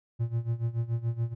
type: tone with tremolo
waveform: triangle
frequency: 116.54 Hz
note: A#2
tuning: in tune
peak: -22 dBFS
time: 0.19-1.35 s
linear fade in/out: 20 ms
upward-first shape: sine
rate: 7 Hz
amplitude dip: 85%
effects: none